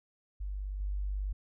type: tone with level steps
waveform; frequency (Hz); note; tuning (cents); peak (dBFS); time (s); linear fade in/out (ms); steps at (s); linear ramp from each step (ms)
sine; 49.13; G1; +5; -34 / -31; 0.4-1.33; 10; 0.8; 5
effects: none